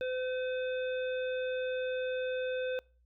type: harmonic tone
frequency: 510 Hz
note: C5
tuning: 44 cents flat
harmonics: 1 / 3 / 5 / 7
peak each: -32 / -42 / -46 / -49 dBFS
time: 0.01-2.79 s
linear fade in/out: 0 ms
effects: noise-tail reverb RT60 0.4 s tail -26 dB re dry + added 60 Hz sine -64 dBFS peak until 3.05 s